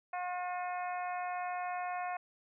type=harmonic tone; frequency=359.3 Hz; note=F4; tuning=49 cents sharp; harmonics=2 / 3 / 4 / 5 / 6 / 7; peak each=-36 / -43 / -47 / -48 / -50 / -50 dBFS; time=0.13-2.17 s; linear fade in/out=5 ms; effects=none